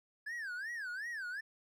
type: tone with vibrato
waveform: triangle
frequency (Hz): 1661.2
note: G#6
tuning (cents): 0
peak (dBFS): -37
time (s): 0.26-1.41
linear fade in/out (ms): 10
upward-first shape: sine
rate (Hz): 2.7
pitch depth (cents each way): 250
effects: none